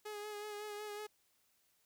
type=tone with vibrato; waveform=sawtooth; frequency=418.4 Hz; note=G#4; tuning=13 cents sharp; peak=-39 dBFS; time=0.05-1.07 s; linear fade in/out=10 ms; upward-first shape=sine; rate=5.4 Hz; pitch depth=28 cents each way; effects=white hiss -75 dBFS RMS until 1.85 s